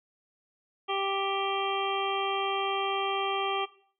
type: harmonic tone with a mistuned harmonic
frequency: 392 Hz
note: G4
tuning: in tune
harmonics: 1 / 2 / 3 / 5 / 6 / 7 / 8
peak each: -33 / -32 / -33 / -44 / -40 / -40 / -35 dBFS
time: 0.88-3.66 s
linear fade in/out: 20 ms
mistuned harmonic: 8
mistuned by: +22 cents
effects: noise-tail reverb RT60 0.5 s tail -17 dB re dry